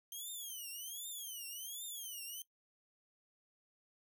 5% pulse tone with vibrato, 3155 Hz, G7, 10 cents sharp, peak -36 dBFS, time 0.12-2.42 s, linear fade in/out 2 ms, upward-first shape triangle, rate 1.3 Hz, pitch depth 260 cents each way, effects noise-tail reverb RT60 0.1 s tail -18 dB re dry

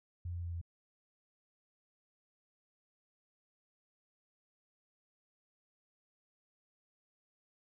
sine tone with pitch steps, 87.4 / 86.6 / 85.8 / 85.01 Hz, F2 / F2 / F2 / F2, +2 / -14 / -30 / -46 cents, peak -37 dBFS, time 0.25-0.614 s, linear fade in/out 5 ms, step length 91 ms, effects none

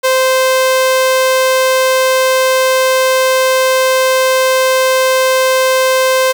sawtooth tone, 520 Hz, C5, 11 cents flat, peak -5 dBFS, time 0.03-6.33 s, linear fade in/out 20 ms, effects 7-bit

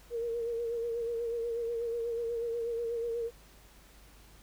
sine tone with vibrato, 466.2 Hz, A#4, in tune, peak -31 dBFS, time 0.1-3.31 s, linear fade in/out 50 ms, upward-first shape sine, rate 8.2 Hz, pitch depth 39 cents each way, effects added 50 Hz sine -57 dBFS peak until 4.42 s + pink hiss -59 dBFS RMS until 4.42 s

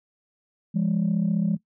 sine tone pair together, 170.7 / 205.7 Hz, F3 / G#3, -39 / -16 cents, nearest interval minor third, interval 323 cents, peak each -22 dBFS, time 0.74-1.57 s, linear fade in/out 20 ms, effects noise-tail reverb RT60 0.1 s tail -18 dB re dry + tanh soft clip ceiling -16 dBFS

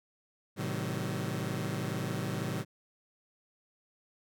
sawtooth chord, A diminished seventh, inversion none, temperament just, 110 / 132 / 158.4 / 190.08 Hz, A2 / C3 / Eb3 / Gb3, 0 / +16 / +31 / +47 cents, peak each -34 dBFS, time 0.56-2.65 s, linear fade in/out 50 ms, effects none

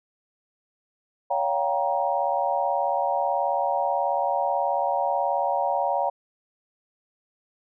sine chord, G half-diminished seventh, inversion second, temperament just, 564.5 / 705.6 / 784 / 940.8 Hz, Db5 / F5 / G5 / Bb5, +31 / +18 / 0 / +16 cents, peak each -27 dBFS, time 1.3-6.1 s, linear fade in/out 10 ms, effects none

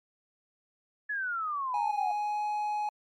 sine exponential sweep, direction down, 1728 to 714 Hz, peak -30 dBFS, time 1.09-2.12 s, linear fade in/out 10 ms
triangle tone with pitch glide, 830 to 839.2 Hz, G#5 to G#5, -1 to +18 cents, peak -27 dBFS, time 1.74-2.89 s, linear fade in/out 2 ms, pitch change +19 cents, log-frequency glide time 1.99-2.44 s
effects Opus 48 kbps

